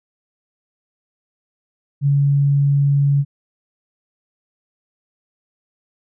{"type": "tone with vibrato", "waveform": "sine", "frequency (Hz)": 141.2, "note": "C#3", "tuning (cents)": 32, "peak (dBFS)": -12, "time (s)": [2.01, 3.25], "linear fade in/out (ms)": 50, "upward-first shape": "triangle", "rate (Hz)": 20, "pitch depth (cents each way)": 13, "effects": []}